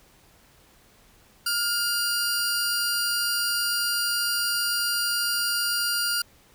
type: tone pair together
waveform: sawtooth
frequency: 1413 / 4753 Hz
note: F6 / D8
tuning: +20 / +20 cents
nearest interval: octave + major sixth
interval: 2100 cents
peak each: -23 dBFS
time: 1.46-6.22 s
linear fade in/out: 5 ms
effects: pink hiss -57 dBFS RMS until 6.54 s